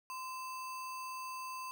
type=tone with sample-and-hold; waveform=sine; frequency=1032 Hz; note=C6; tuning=24 cents flat; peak=-40 dBFS; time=0.1-1.71 s; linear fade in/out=0 ms; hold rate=3675 Hz; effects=none